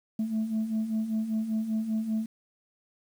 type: beating tone pair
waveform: sine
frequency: 215.9 / 221 Hz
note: A3 / A3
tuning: -33 / +8 cents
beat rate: 5.1 Hz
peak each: -32 / -26 dBFS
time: 0.19-2.26 s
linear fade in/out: 5 ms
effects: tanh soft clip ceiling -23 dBFS + 9-bit